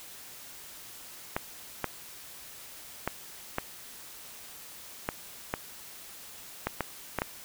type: clicks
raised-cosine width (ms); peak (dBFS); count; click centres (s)
0.5; -13; 10; 1.365 / 1.843 / 3.076 / 3.584 / 5.089 / 5.539 / 6.67 / 6.807 / 7.187 / 7.219
effects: white hiss -47 dBFS RMS until 7.44 s